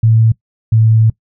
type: tone pair in turn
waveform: sine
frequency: 112.2 / 111.23 Hz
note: A2 / A2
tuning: +34 / +19 cents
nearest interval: unison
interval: 15 cents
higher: first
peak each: -6 dBFS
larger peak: neither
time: 0.03-0.32 / 0.72-1.1 s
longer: second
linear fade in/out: 5 ms
effects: noise-tail reverb RT60 0.1 s tail -21 dB re dry